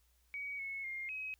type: tone with pitch steps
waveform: sine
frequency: 2260 / 2194 / 2121 / 2542 Hz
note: C#7 / C#7 / C7 / D#7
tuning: +33 / -18 / +23 / +36 cents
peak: -39 dBFS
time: 0.34-1.34 s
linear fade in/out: 0 ms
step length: 250 ms
effects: added 60 Hz sine -70 dBFS peak until 1.39 s + white hiss -75 dBFS RMS until 1.39 s